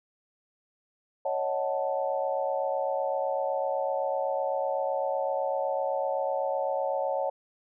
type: chord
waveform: sine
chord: D# half-diminished seventh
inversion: third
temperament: equal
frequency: 554.4 / 622.3 / 740 / 880 Hz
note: C#5 / D#5 / F#5 / A5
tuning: 0 / 0 / 0 / 0 cents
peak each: -29 / -33 / -33 / -34 dBFS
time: 1.25-7.3 s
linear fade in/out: 5 ms
effects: none